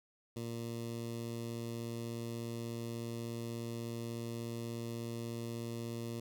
15% pulse tone with notch filter, 116.54 Hz, A#2, in tune, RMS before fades -41 dBFS, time 0.36-6.2 s, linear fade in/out 5 ms, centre 1500 Hz, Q 0.71, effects none

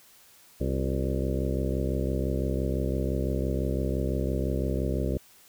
harmonic tone with a mistuned harmonic, 65.9 Hz, C2, 13 cents sharp, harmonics 1 / 2 / 3 / 4 / 5 / 6 / 7 / 8 / 9, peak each -29 / -32 / -34 / -35 / -36 / -37 / -37 / -38 / -39 dBFS, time 0.6-5.18 s, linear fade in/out 10 ms, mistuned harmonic 5, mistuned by +84 cents, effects white hiss -56 dBFS RMS until 5.48 s

